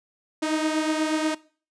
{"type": "beating tone pair", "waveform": "sawtooth", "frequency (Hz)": [310, 318.3], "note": ["D#4", "D#4"], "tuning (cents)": [-6, 39], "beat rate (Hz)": 8.3, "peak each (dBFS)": [-20, -25], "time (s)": [0.42, 1.35], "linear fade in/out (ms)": 10, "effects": ["noise-tail reverb RT60 0.4 s tail -20 dB re dry", "resampled to 22050 Hz"]}